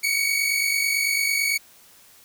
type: tone pair together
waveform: sawtooth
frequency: 2216 / 2265 Hz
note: C#7 / C#7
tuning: -1 / +37 cents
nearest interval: unison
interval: 38 cents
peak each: -20 dBFS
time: 0.03-1.58 s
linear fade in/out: 10 ms
effects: white hiss -52 dBFS RMS until 2.24 s